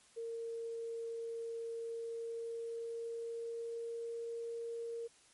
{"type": "tone with pitch glide", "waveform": "sine", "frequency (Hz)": [459.9, 464.2], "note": ["A#4", "A#4"], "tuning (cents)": [-23, -7], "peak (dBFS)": -39, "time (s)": [0.16, 5.08], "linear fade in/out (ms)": 20, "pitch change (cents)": 16, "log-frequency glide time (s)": [1.78, 4.13], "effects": ["white hiss -65 dBFS RMS until 5.33 s", "MP3 48 kbps"]}